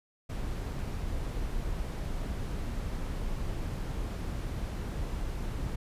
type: noise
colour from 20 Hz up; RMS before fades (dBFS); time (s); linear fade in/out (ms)
brown; -34; 0.29-5.76; 10
effects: resampled to 32000 Hz